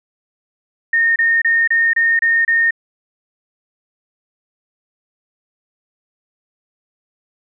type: tone bursts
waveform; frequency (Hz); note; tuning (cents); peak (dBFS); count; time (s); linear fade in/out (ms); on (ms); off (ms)
sine; 1836; A#6; -27; -11; 7; 0.93-2.708; 5; 230; 28
effects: none